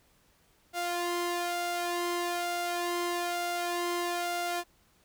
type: tone with flanger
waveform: sawtooth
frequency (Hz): 349.2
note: F4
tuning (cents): 0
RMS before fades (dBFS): -32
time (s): 0.73-4.64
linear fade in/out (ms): 50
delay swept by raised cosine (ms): 1.4 to 1.91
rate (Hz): 1.1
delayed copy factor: +0.65
effects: pink hiss -66 dBFS RMS until 5.04 s